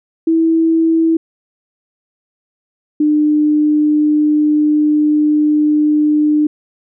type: tone pair in turn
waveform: sine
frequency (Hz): 326.1 / 300.9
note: E4 / D4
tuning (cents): -19 / +42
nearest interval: minor second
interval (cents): 139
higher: first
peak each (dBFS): -9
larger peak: neither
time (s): 0.27-1.17 / 3-6.47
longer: second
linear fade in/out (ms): 5
effects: none